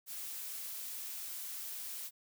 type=noise; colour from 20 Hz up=blue; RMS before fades=-43 dBFS; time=0.06-2.11 s; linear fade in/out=50 ms; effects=none